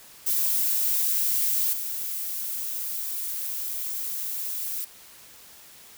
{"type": "noise with level steps", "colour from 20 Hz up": "violet", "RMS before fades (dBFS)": [-24, -31], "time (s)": [0.26, 4.85], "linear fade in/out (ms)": 10, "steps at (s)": 1.73, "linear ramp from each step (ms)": 2, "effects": ["white hiss -49 dBFS RMS until 5.97 s"]}